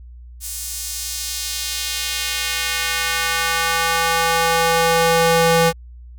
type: tone with high-pass filter sweep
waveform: square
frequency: 165.9 Hz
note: E3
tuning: 11 cents sharp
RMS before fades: -19 dBFS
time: 0.4-5.73 s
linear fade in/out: 50 ms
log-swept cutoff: 8400 to 340 Hz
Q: 1
effects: added 60 Hz sine -36 dBFS peak until 6.18 s